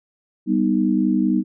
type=chord; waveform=sine; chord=G augmented; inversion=none; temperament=equal; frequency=196 / 246.9 / 311.1 Hz; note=G3 / B3 / D#4; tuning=0 / 0 / 0 cents; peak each=-20 dBFS; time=0.46-1.44 s; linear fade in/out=50 ms; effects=none